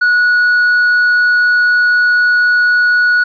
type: tone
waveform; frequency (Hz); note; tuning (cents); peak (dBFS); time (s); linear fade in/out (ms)
triangle; 1463; F#6; -20; -6; 0.01-3.24; 10
effects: resampled to 11025 Hz